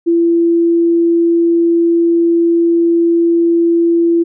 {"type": "tone", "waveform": "sine", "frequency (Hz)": 337.7, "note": "E4", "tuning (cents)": 42, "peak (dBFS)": -8, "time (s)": [0.06, 4.24], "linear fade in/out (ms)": 20, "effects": []}